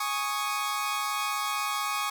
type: chord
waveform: sawtooth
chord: Ab suspended fourth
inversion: none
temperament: equal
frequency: 830.6 / 1108.7 / 1244.5 Hz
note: Ab5 / Db6 / Eb6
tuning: 0 / 0 / 0 cents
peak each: -31 / -27 / -29 dBFS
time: 0-2.1 s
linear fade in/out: 5 ms
effects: none